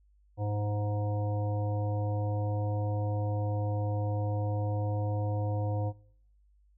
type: harmonic tone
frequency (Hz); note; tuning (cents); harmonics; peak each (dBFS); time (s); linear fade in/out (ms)
103.83; G#2; 0; 1 / 3 / 5 / 7 / 9; -29 / -41 / -38 / -41 / -46; 0.37-5.93; 50
effects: noise-tail reverb RT60 0.8 s tail -26 dB re dry + added 50 Hz sine -61 dBFS peak until 6.77 s